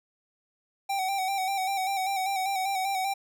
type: tone with vibrato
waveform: square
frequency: 770 Hz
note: G5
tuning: 31 cents flat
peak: -27 dBFS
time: 0.89-3.14 s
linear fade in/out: 10 ms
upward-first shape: square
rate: 5.1 Hz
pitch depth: 41 cents each way
effects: none